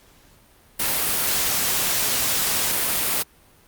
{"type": "noise", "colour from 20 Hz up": "white", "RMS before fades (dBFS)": -22, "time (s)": [0.79, 3.23], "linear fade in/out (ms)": 10, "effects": ["pink hiss -54 dBFS RMS until 3.67 s", "Opus 48 kbps"]}